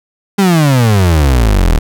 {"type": "exponential sweep", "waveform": "35% pulse", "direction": "down", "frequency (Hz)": [203.9, 36.71], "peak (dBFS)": -5, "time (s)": [0.38, 1.79], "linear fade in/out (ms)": 10, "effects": []}